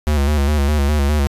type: tone with vibrato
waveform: square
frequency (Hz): 72.6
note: D2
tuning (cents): -19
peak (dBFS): -14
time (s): 0.07-1.27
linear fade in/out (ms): 0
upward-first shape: square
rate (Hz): 4.9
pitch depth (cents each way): 62
effects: resampled to 32000 Hz